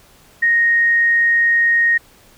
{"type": "tone", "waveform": "sine", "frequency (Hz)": 1864.7, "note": "A#6", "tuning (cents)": 0, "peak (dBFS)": -11, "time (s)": [0.42, 1.98], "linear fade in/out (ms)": 10, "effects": ["pink hiss -49 dBFS RMS until 2.37 s"]}